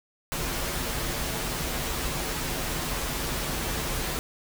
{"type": "noise with comb filter", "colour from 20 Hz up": "pink", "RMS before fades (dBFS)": -30, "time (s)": [0.32, 4.19], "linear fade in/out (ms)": 0, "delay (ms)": 10, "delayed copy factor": -0.55, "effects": []}